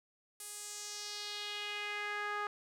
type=tone with band-pass filter sweep; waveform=sawtooth; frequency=414.3 Hz; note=G#4; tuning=4 cents flat; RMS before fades=-41 dBFS; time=0.4-2.47 s; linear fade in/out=2 ms; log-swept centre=10000 to 1300 Hz; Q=2.2; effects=none